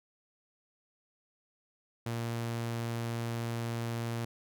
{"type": "tone", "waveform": "sawtooth", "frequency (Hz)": 116.54, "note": "A#2", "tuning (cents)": 0, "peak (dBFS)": -29, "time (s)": [2.06, 4.25], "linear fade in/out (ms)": 5, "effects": []}